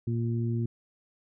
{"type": "harmonic tone", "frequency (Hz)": 116.54, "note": "A#2", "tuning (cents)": 0, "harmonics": [1, 2, 3], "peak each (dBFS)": [-27, -33, -37], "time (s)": [0.07, 0.66], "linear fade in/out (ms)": 5, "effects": []}